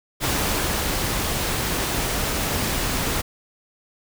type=noise with ADSR envelope; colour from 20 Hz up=pink; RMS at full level=-22 dBFS; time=0.2-3.22 s; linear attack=44 ms; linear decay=610 ms; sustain=-2 dB; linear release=16 ms; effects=none